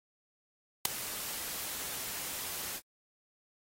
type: noise with ADSR envelope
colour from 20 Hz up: white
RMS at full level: -21 dBFS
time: 0.85-2.81 s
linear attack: 4 ms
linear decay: 6 ms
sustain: -18 dB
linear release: 53 ms
effects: AAC 48 kbps